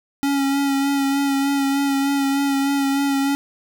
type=tone with vibrato; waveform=square; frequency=277.2 Hz; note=C#4; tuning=in tune; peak=-18 dBFS; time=0.23-3.35 s; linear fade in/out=0 ms; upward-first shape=sine; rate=3.3 Hz; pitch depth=22 cents each way; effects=none